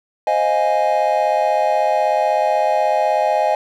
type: chord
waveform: triangle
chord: F minor seventh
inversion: second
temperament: equal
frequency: 523.3 / 622.3 / 698.5 / 830.6 Hz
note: C5 / Eb5 / F5 / Ab5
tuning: 0 / 0 / 0 / 0 cents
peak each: -22 / -16 / -20 / -16 dBFS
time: 0.27-3.55 s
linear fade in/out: 2 ms
effects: none